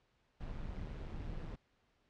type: noise with amplitude modulation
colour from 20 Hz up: brown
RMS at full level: -41 dBFS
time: 0.4-1.56 s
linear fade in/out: 10 ms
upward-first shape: sine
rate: 153 Hz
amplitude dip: 55%
effects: pink hiss -75 dBFS RMS until 2.09 s + low-pass 4000 Hz 12 dB/octave